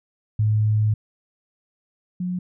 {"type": "tone pair in turn", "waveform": "sine", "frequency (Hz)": [107.3, 180.46], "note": ["A2", "F#3"], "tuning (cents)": [-43, -43], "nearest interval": "major sixth", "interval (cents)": 900, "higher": "second", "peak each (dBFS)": [-16, -23], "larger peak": "first", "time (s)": [[0.39, 0.94], [2.2, 2.39]], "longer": "first", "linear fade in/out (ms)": 5, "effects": []}